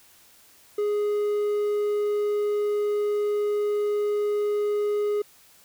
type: tone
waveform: triangle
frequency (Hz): 415.3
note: G#4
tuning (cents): 0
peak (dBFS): -20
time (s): 0.78-5.22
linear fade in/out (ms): 5
effects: white hiss -55 dBFS RMS until 5.64 s